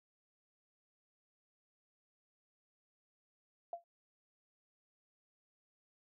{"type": "tone with exponential decay", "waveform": "sine", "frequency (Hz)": 686, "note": "F5", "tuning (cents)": -31, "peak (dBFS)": -35, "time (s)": [3.73, 3.84], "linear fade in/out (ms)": 2, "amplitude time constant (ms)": 22, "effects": []}